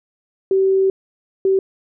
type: tone bursts at uneven times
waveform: sine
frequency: 384.3 Hz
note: G4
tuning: 34 cents flat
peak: -12 dBFS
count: 2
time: 0.51-0.9 / 1.45-1.59 s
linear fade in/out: 2 ms
effects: none